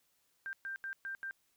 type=tone bursts at uneven times; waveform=sine; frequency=1575 Hz; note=G6; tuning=8 cents sharp; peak=-38 dBFS; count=5; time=0.46-0.53 / 0.65-0.76 / 0.84-0.93 / 1.05-1.15 / 1.23-1.31 s; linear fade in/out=0 ms; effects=white hiss -75 dBFS RMS until 1.56 s